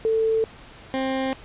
sine / 20% pulse tone pair in turn, 444.8 / 264.5 Hz, A4 / C4, +19 / +19 cents, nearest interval major sixth, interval 900 cents, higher first, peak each -18 dBFS, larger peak neither, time 0.05-0.44 / 0.94-1.33 s, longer neither, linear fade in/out 0 ms, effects pink hiss -45 dBFS RMS until 1.44 s + resampled to 8000 Hz

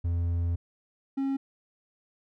triangle tone pair in turn, 85.6 / 271.8 Hz, F2 / C#4, -34 / -34 cents, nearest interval octave + minor sixth, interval 2000 cents, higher second, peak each -23 / -24 dBFS, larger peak first, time 0.04-0.56 / 1.17-1.37 s, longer first, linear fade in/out 10 ms, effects none

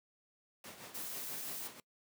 pink noise with tremolo, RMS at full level -47 dBFS, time 0.64-1.8 s, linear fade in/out 2 ms, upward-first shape triangle, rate 6.1 Hz, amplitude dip 65%
blue noise, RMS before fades -43 dBFS, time 0.94-1.68 s, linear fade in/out 10 ms
effects noise-tail reverb RT60 0.1 s tail -23 dB re dry + high-pass 200 Hz 12 dB/octave

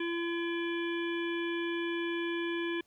harmonic tone with a mistuned harmonic, 340 Hz, F4, 46 cents flat, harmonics 1 / 3 / 5 / 7 / 9 / 10, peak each -32 / -44 / -40 / -42 / -47 / -47 dBFS, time 0-2.81 s, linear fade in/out 5 ms, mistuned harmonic 9, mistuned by -22 cents, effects pink hiss -70 dBFS RMS until 2.86 s

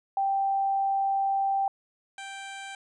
sine / 15% pulse tone pair in turn, 784 / 784 Hz, G5 / G5, 0 / 0 cents, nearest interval unison, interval 0 cents, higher neither, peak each -23 / -31 dBFS, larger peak first, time 0.17-1.68 / 2.18-2.75 s, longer first, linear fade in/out 2 ms, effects resampled to 24000 Hz

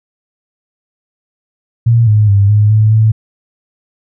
sine tone with pitch steps, 116.5 / 106.3 / 99.9 / 105.1 / 108.1 / 109.9 Hz, A#2 / G#2 / G2 / G#2 / A2 / A2, -1 / +41 / +33 / +21 / -30 / -2 cents, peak -5 dBFS, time 1.86-3.12 s, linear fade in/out 10 ms, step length 210 ms, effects none

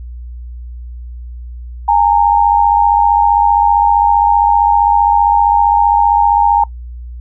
sine tone pair together, 822.7 / 918 Hz, G#5 / A#5, -17 / -27 cents, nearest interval major second, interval 190 cents, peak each -10 dBFS, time 1.88-6.64 s, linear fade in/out 5 ms, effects noise-tail reverb RT60 0.1 s tail -21 dB re dry + added 60 Hz sine -25 dBFS peak until 7.2 s

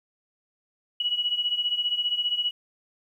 sine beating tone pair, 2925 / 2940 Hz, F#7 / F#7, -21 / -12 cents, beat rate 15 Hz, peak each -25 / -29 dBFS, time 1-2.51 s, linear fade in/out 5 ms, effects 10-bit

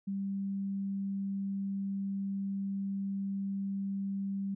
sine tone, 196.5 Hz, G3, 4 cents sharp, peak -32 dBFS, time 0.07-4.55 s, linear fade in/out 10 ms, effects none

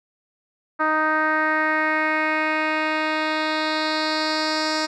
10% pulse tone with low-pass filter sweep, 311.1 Hz, D#4, in tune, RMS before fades -22 dBFS, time 0.79-4.87 s, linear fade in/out 20 ms, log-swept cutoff 1400 to 5600 Hz, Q 2.9, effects none

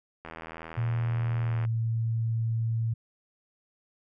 click train, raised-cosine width 0.5 ms, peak -25 dBFS, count 115, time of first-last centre 0.25-1.65 s, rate 81.4 Hz
sine tone with pitch glide, 116.8 to 113.67 Hz, A#2 to A#2, +4 to -43 cents, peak -25 dBFS, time 0.77-2.94 s, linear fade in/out 10 ms, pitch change -47 cents, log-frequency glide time 1.4-1.62 s
effects none

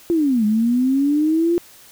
sine linear two-way sweep, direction down then up, 349.2 to 207.7 to 349.2 Hz, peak -14 dBFS, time 0.1-1.58 s, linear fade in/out 0 ms, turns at 0.45 s, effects white hiss -46 dBFS RMS until 1.91 s

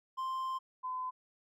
triangle / sine tone pair in turn, 1046.5 / 1018.5 Hz, C6 / C6, 0 / -47 cents, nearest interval unison, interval 47 cents, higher first, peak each -32 / -35 dBFS, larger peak first, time 0.17-0.59 / 0.83-1.11 s, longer first, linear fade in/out 20 ms, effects none

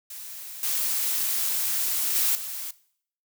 blue noise with level steps, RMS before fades -39 / -26 / -23 / -34 dBFS, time 0.1-2.71 s, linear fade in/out 5 ms, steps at 0.63 / 2.15 / 2.35 s, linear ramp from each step 2 ms, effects noise-tail reverb RT60 0.6 s tail -19 dB re dry

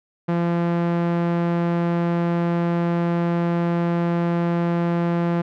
sawtooth tone with low-pass filter, 171.2 Hz, F3, 34 cents flat, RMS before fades -21 dBFS, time 0.28-5.42 s, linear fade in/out 10 ms, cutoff 1700 Hz, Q 0.58, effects none

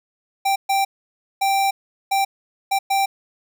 square tone bursts at uneven times, 784 Hz, G5, in tune, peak -17 dBFS, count 6, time 0.45-0.56 / 0.69-0.85 / 1.41-1.71 / 2.11-2.25 / 2.71-2.79 / 2.9-3.06 s, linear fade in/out 10 ms, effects none

